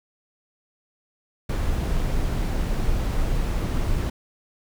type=noise; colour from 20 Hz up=brown; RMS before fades=-23 dBFS; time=1.49-4.1 s; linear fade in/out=5 ms; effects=none